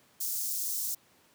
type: high-pass noise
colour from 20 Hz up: white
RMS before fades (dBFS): -33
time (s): 0.2-0.95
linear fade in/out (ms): 10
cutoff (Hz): 5400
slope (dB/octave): 24
effects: pink hiss -63 dBFS RMS until 1.34 s + high-pass 150 Hz 12 dB/octave